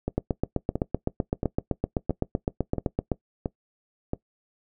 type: two click trains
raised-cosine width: 2 ms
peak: -13 / -10 dBFS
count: 7 / 24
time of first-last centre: 0.08-4.134 / 0.18-3.117 s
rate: 1.48 / 7.83 Hz
effects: noise-tail reverb RT60 0.1 s tail -20 dB re dry